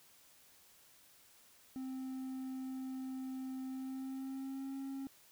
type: tone with pitch glide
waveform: triangle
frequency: 261.6 to 270.7 Hz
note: C4 to C#4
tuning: 0 to -41 cents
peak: -38 dBFS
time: 1.76-5.07 s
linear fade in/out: 0 ms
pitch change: +59 cents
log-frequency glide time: 3.68-4.77 s
effects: white hiss -64 dBFS RMS until 5.31 s